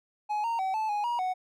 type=tone with pitch steps; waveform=triangle; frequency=841 / 924 / 762 / 872 / 830 / 954 / 741 Hz; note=G#5 / A#5 / G5 / A5 / G#5 / A#5 / F#5; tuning=+22 / -16 / -49 / -16 / -1 / +40 / +2 cents; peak=-25 dBFS; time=0.29-1.34 s; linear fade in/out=20 ms; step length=150 ms; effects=none